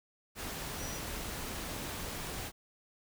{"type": "tone in noise", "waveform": "sine", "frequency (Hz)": 5840, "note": "F#8", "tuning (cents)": -24, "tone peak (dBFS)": -45, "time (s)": [0.76, 1.01], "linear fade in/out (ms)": 50, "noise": "pink", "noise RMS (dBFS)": -40, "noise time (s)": [0.35, 2.52], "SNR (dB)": -8, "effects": []}